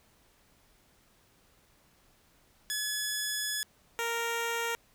10% pulse tone pair in turn, 1703 / 464.8 Hz, G#6 / A#4, +43 / -5 cents, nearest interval octave + minor seventh, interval 2248 cents, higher first, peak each -22 dBFS, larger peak neither, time 2.7-3.63 / 3.99-4.75 s, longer first, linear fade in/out 0 ms, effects pink hiss -65 dBFS RMS until 4.94 s

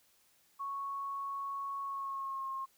sine tone with pitch glide, 1107 to 1072.4 Hz, C#6 to C6, -3 to +42 cents, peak -36 dBFS, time 0.59-2.66 s, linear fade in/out 20 ms, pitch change -55 cents, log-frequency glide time 1.82-2.5 s, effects white hiss -69 dBFS RMS until 2.77 s

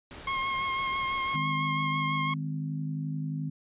pink noise, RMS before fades -44 dBFS, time 0.11-1.36 s, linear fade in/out 0 ms
25% pulse tone with vibrato, 1077 Hz, C6, 50 cents sharp, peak -24 dBFS, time 0.27-2.34 s, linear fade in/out 5 ms, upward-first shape triangle, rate 6 Hz, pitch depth 23 cents each way
harmonic tone, 51.5 Hz, G#1, 14 cents flat, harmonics 3 / 4 / 5, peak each -31 / -41 / -37 dBFS, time 1.34-3.5 s, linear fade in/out 10 ms
effects resampled to 8000 Hz

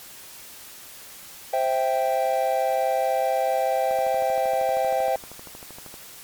triangle chord, C major, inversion none, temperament equal, 523.3 / 659.3 / 784 Hz, C5 / E5 / G5, 0 / 0 / 0 cents, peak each -23 / -23 / -22 dBFS, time 1.53-5.16 s, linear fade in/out 5 ms
click train, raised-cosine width 1 ms, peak -27 dBFS, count 27, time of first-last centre 3.91-5.941 s, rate 12.8 Hz
effects white hiss -43 dBFS RMS until 6.23 s + MP3 96 kbps

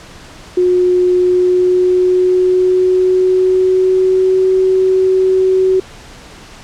sine tone with pitch glide, 361.4 to 375.9 Hz, F#4 to F#4, -41 to +27 cents, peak -8 dBFS, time 0.57-5.8 s, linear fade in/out 5 ms, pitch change +68 cents, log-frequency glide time 1.16-4.48 s, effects pink hiss -36 dBFS RMS until 6.63 s + low-pass 7000 Hz 12 dB/octave

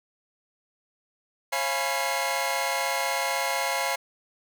sawtooth tone cluster, 544 / 688 / 834 / 986 / 2140 Hz, C#5 / F5 / G#5 / B5 / C7, -33 / -26 / +7 / -3 / +38 cents, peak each -28 dBFS, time 1.52-3.96 s, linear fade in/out 10 ms, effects none

